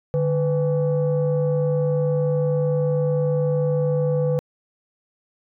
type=tone pair together; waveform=sine; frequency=148.5 / 498.9 Hz; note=D3 / B4; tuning=+20 / +17 cents; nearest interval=octave + major sixth; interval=2097 cents; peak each=-19 dBFS; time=0.14-4.39 s; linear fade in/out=0 ms; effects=tanh soft clip ceiling -14 dBFS